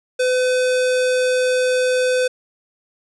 square tone, 506 Hz, B4, 42 cents sharp, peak -16 dBFS, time 0.19-2.28 s, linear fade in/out 10 ms, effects resampled to 24000 Hz + 9-bit

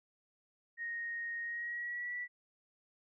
sine tone with pitch glide, 1864.7 to 1956.3 Hz, A#6 to B6, 0 to -17 cents, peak -37 dBFS, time 0.77-2.28 s, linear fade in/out 50 ms, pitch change +83 cents, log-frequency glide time 1.42-2.16 s, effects none

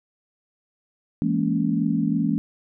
sine chord, A# half-diminished seventh, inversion second, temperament just, 167.82 / 209.8 / 233.1 / 279.7 Hz, E3 / G#3 / A#3 / C#4, +31 / +18 / 0 / +16 cents, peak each -25 dBFS, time 1.22-2.38 s, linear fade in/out 0 ms, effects none

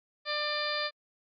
harmonic tone, 596 Hz, D5, 25 cents sharp, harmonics 1 / 2 / 3 / 4 / 5 / 6 / 7 / 8, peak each -36 / -37 / -36 / -39 / -46 / -38 / -39 / -37 dBFS, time 0.25-0.91 s, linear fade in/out 50 ms, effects AAC 64 kbps

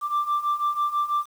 sine beating tone pair, 1174.7 / 1180.8 Hz, D6 / D6, 0 / +9 cents, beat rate 6.1 Hz, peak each -25 / -22 dBFS, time 0.01-1.26 s, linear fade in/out 50 ms, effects tanh soft clip ceiling -18 dBFS + 8-bit

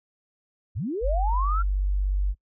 sine linear sweep, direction up, 64.3 to 1396.9 Hz, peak -26 dBFS, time 0.75-1.63 s, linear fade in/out 20 ms
sine tone, 48.36 Hz, G1, 23 cents flat, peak -21 dBFS, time 1.01-2.35 s, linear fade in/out 50 ms
effects noise-tail reverb RT60 0.1 s tail -26 dB re dry

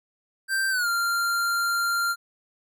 square tone with pitch glide, 1568 to 1388.9 Hz, G6 to F6, 0 to -10 cents, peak -23 dBFS, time 0.48-2.16 s, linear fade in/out 50 ms, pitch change -210 cents, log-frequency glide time 0.7-0.88 s, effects none

